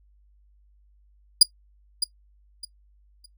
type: tone with echo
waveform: 30% pulse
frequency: 4859 Hz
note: D#8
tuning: 42 cents flat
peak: -5 dBFS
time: 1.41-1.43 s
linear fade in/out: 5 ms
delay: 610 ms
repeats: 3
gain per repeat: -12 dB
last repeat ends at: 3.26 s
effects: noise-tail reverb RT60 0.1 s tail -19 dB re dry + added 50 Hz sine -56 dBFS peak until 3.37 s